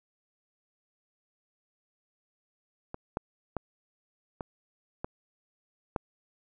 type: clicks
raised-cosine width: 1 ms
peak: -23 / -16 / -17 / -21 / -19 / -15 dBFS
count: 6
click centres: 2.944 / 3.171 / 3.567 / 4.408 / 5.045 / 5.962 s
effects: none